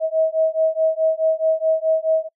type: beating tone pair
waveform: sine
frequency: 637 / 641.7 Hz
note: D#5 / E5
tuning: +41 / -47 cents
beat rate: 4.7 Hz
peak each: -19 dBFS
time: 0-2.29 s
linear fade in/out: 50 ms
effects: noise-tail reverb RT60 0.1 s tail -26 dB re dry